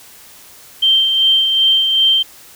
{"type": "tone with tremolo", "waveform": "sine", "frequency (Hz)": 3139, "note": "G7", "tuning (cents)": 2, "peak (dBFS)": -8, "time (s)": [0.82, 2.23], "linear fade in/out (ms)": 10, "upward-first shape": "sine", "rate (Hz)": 2.6, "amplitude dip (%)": 40, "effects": ["white hiss -41 dBFS RMS until 2.55 s"]}